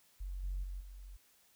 sine tone with level steps, 46.25 Hz, F#1, in tune, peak -38 / -34 / -39 / -47 dBFS, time 0.2-1.17 s, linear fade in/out 10 ms, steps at 0.43 / 0.63 / 0.8 s, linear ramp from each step 10 ms, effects tanh soft clip ceiling -31 dBFS + white hiss -68 dBFS RMS until 1.55 s

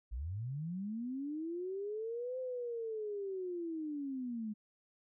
sine linear two-way sweep, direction up then down, 50.7 to 518 to 207.5 Hz, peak -37 dBFS, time 0.11-4.54 s, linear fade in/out 20 ms, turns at 2.39 s, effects none

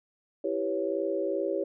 sine chord, C# half-diminished seventh, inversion first, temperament equal, 329.6 / 392 / 493.9 / 554.4 Hz, E4 / G4 / B4 / C#5, 0 / 0 / 0 / 0 cents, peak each -33 / -31 / -36 / -31 dBFS, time 0.44-1.64 s, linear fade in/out 5 ms, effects none

